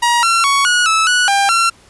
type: tone with pitch steps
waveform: sawtooth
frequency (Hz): 951 / 1360 / 1116 / 1455 / 1307 / 1472 / 797 / 1361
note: A#5 / F6 / C#6 / F#6 / E6 / F#6 / G5 / F6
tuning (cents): +34 / -46 / +11 / -29 / -15 / -9 / +28 / -45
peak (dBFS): -7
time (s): 0.02-1.7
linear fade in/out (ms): 10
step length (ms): 210
effects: pink hiss -47 dBFS RMS until 1.89 s + resampled to 24000 Hz